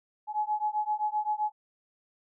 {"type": "beating tone pair", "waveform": "sine", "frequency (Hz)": [844, 851.7], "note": ["G#5", "G#5"], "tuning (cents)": [28, 43], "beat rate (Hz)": 7.7, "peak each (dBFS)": -30, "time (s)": [0.27, 1.52], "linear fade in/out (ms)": 50, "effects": []}